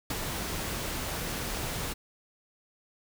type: noise with ADSR envelope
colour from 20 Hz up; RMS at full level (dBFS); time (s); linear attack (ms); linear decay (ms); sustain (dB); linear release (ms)
pink; -31; 0.1-1.94; 4; 34; -3; 18
effects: none